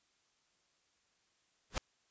pink noise with exponential growth, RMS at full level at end -30 dBFS, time 1.7-1.78 s, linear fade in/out 1 ms, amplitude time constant 16 ms, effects white hiss -75 dBFS RMS until 2.1 s + resampled to 16000 Hz

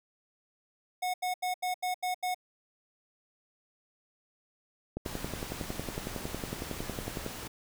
square tone bursts, 730 Hz, F#5, 24 cents flat, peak -30 dBFS, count 7, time 1.02-2.346 s, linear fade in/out 10 ms, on 120 ms, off 81 ms
click train, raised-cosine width 2 ms, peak -21 dBFS, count 26, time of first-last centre 4.97-7.264 s, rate 10.9 Hz
pink noise, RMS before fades -41 dBFS, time 5.05-7.48 s, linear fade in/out 10 ms
effects none

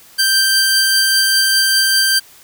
sawtooth tone pair together, 1568 / 4699 Hz, G6 / D8, 0 / 0 cents, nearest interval octave + perfect fifth, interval 1900 cents, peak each -11 dBFS, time 0.18-2.2 s, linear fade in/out 20 ms, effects white hiss -44 dBFS RMS until 2.43 s

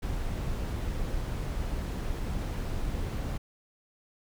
brown noise, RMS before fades -32 dBFS, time 0.02-3.38 s, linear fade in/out 10 ms, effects none

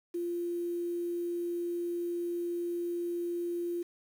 sine tone with quantisation, 346.2 Hz, F4, 15 cents flat, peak -31 dBFS, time 0.14-3.83 s, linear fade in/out 10 ms, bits 9, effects none

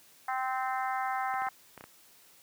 harmonic tone, 259.7 Hz, C4, 13 cents flat, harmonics 3 / 4 / 5 / 6 / 7 / 8, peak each -32 / -37 / -37 / -41 / -42 / -44 dBFS, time 0.28-1.49 s, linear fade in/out 5 ms
clicks, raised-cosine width 0.5 ms, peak -30 dBFS, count 6, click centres 1.34 / 1.42 / 1.469 / 1.777 / 1.809 / 1.84 s
effects white hiss -59 dBFS RMS until 2.42 s + high-pass 80 Hz 12 dB/octave

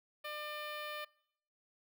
10% pulse tone with notch filter, 600 Hz, D5, 37 cents sharp, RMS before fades -43 dBFS, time 0.24-1.05 s, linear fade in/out 10 ms, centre 7900 Hz, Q 0.83, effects noise-tail reverb RT60 0.7 s tail -23 dB re dry

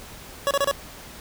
25% pulse tone bursts, 561 Hz, C#5, 21 cents sharp, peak -15 dBFS, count 4, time 0.47-0.712 s, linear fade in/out 0 ms, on 38 ms, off 30 ms, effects pink hiss -42 dBFS RMS until 1.2 s

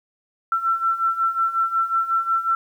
sine beating tone pair, 1341 / 1346.5 Hz, E6 / E6, +29 / +36 cents, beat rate 5.5 Hz, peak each -24 / -20 dBFS, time 0.52-2.55 s, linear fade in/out 2 ms, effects 9-bit

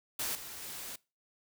white noise with level steps, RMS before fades -35 / -45 / -43 dBFS, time 0.19-0.96 s, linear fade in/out 5 ms, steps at 0.35 / 0.62 s, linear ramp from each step 2 ms, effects noise-tail reverb RT60 0.3 s tail -23 dB re dry

